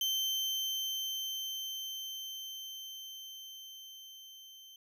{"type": "tone with level ramp", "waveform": "35% pulse", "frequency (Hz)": 3105, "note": "G7", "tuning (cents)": -17, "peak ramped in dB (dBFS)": [-28, -50], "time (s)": [0.01, 4.76], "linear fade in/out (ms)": 2, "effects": []}